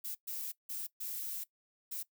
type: noise bursts at uneven times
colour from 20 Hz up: violet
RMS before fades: -40 dBFS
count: 5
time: 0.04-0.15 / 0.27-0.52 / 0.69-0.87 / 1-1.44 / 1.91-2.03 s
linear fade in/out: 10 ms
effects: noise-tail reverb RT60 0.1 s tail -19 dB re dry